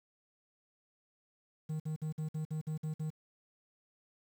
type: tone bursts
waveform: triangle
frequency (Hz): 155.56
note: D#3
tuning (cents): 0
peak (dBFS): -32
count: 9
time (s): 1.69-3.104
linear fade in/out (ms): 10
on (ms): 110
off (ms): 53
effects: 10-bit